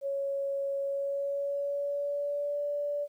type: tone with pitch glide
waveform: sine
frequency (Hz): 554.4 to 579.9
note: C#5 to D5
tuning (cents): 0 to -22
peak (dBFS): -29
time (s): 0.01-3.08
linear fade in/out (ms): 50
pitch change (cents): +78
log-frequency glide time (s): 0.81-2.59
effects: 11-bit